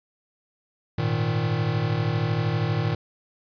square chord, Ab suspended second, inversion none, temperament equal, 103.83 / 116.54 / 155.56 Hz, Ab2 / Bb2 / Eb3, 0 / 0 / 0 cents, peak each -30 / -26 / -27 dBFS, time 0.98-2.95 s, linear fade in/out 5 ms, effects resampled to 11025 Hz + 9-bit

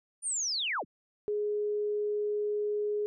sine linear sweep, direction down, 9397 to 70 Hz, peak -29 dBFS, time 0.22-0.85 s, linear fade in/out 50 ms
sine tone, 417.3 Hz, G#4, 8 cents sharp, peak -28 dBFS, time 1.28-3.06 s, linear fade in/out 0 ms
effects none

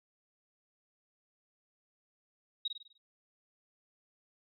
sine tone with echo, 3800 Hz, A#7, 33 cents sharp, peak -31 dBFS, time 2.65-2.68 s, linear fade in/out 5 ms, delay 50 ms, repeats 6, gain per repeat -6 dB, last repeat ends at 2.98 s, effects AAC 48 kbps

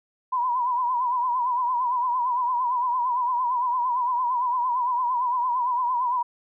sine tone with vibrato, 987.8 Hz, B5, in tune, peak -21 dBFS, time 0.32-6.23 s, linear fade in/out 10 ms, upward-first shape triangle, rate 8.8 Hz, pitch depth 91 cents each way, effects none

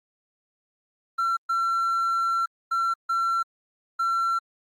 triangle tone bursts at uneven times, 1355 Hz, E6, 47 cents sharp, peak -19 dBFS, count 5, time 1.18-1.37 / 1.49-2.46 / 2.71-2.94 / 3.09-3.43 / 3.99-4.39 s, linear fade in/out 10 ms, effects tanh soft clip ceiling -15 dBFS + Opus 32 kbps

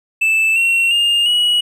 triangle tone with pitch steps, 2637 / 2727 / 2820 / 2916 Hz, E7 / F7 / F7 / F#7, 0 / -42 / +16 / -26 cents, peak -10 dBFS, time 0.21-1.61 s, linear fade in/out 10 ms, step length 350 ms, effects none

